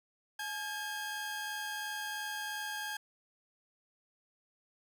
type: tone pair together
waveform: sawtooth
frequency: 850 / 1617.1 Hz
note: G#5 / G#6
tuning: +40 / -47 cents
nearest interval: major seventh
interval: 1113 cents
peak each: -38 / -35 dBFS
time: 0.39-2.97 s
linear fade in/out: 5 ms
effects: none